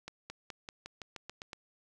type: accelerating click train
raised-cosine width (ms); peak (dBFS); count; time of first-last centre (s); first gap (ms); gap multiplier
0.2; -25; 10; 0.08-1.532; 220; 0.92
effects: none